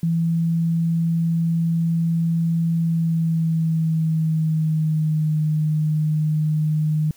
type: tone with pitch glide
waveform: sine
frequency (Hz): 166 to 153.99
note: E3 to D#3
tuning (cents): +12 to -18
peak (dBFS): -17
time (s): 0.03-7.11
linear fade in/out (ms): 2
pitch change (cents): -130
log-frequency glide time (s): 2.76-5.39
effects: white hiss -54 dBFS RMS until 7.16 s